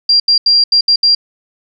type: tone bursts at uneven times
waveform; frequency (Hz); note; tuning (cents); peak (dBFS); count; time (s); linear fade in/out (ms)
sine; 4758; D8; +22; -6; 6; 0.09-0.2 / 0.28-0.38 / 0.46-0.64 / 0.72-0.81 / 0.88-0.96 / 1.03-1.15; 5
effects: none